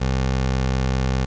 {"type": "tone with pitch glide", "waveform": "20% pulse", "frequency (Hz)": [65.41, 65], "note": ["C2", "C2"], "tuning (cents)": [0, -11], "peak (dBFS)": -14, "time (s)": [0, 1.26], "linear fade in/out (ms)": 20, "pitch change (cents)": -11, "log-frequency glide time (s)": [0.2, 0.56], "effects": ["resampled to 16000 Hz", "8-bit"]}